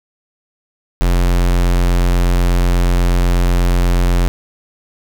square tone, 44.11 Hz, F1, 18 cents sharp, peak -11 dBFS, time 1.01-4.28 s, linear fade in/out 0 ms, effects none

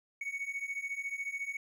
triangle beating tone pair, 2217 / 2231 Hz, C#7 / C#7, 0 / +11 cents, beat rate 14 Hz, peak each -38 / -36 dBFS, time 0.21-1.57 s, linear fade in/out 5 ms, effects none

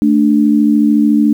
sine tone pair together, 220 / 293.7 Hz, A3 / D4, 0 / 0 cents, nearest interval perfect fourth, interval 500 cents, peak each -10 dBFS, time 0.02-1.33 s, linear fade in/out 0 ms, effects 7-bit

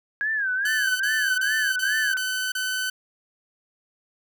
sine tone with vibrato, 1629 Hz, G#6, 34 cents flat, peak -22 dBFS, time 0.21-2.17 s, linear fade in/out 0 ms, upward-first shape sine, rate 2.4 Hz, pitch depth 150 cents each way
sawtooth tone bursts, 1513 Hz, F#6, 38 cents sharp, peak -21 dBFS, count 6, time 0.65-2.9 s, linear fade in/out 5 ms, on 350 ms, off 30 ms
effects none

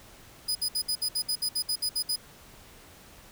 sawtooth tone bursts, 4978 Hz, D#8, in tune, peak -23 dBFS, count 13, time 0.48-2.161 s, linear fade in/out 10 ms, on 73 ms, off 61 ms, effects pink hiss -52 dBFS RMS until 3.31 s

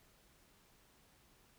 silence, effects pink hiss -68 dBFS RMS until 1.58 s

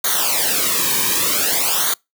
white noise with flanger, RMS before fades -18 dBFS, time 0.04-1.94 s, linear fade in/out 5 ms, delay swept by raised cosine 0.38 to 1.48 ms, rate 0.53 Hz, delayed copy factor -0.85, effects noise-tail reverb RT60 0.2 s tail -26 dB re dry

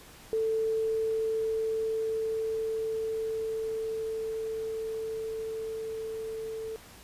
sine tone with level ramp, 443.2 Hz, A4, 13 cents sharp, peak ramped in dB -25 to -34 dBFS, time 0.33-6.76 s, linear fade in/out 0 ms, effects pink hiss -51 dBFS RMS until 7.03 s + resampled to 32000 Hz

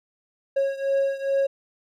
triangle beating tone pair, 547 / 549.4 Hz, C#5 / C#5, -23 / -16 cents, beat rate 2.4 Hz, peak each -21 / -24 dBFS, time 0.56-1.47 s, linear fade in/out 10 ms, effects none

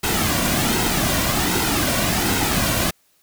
pink noise with flanger, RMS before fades -20 dBFS, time 0.03-2.91 s, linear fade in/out 10 ms, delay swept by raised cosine 1.7 to 2.37 ms, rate 1.3 Hz, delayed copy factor -0.55, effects white hiss -61 dBFS RMS until 3.22 s

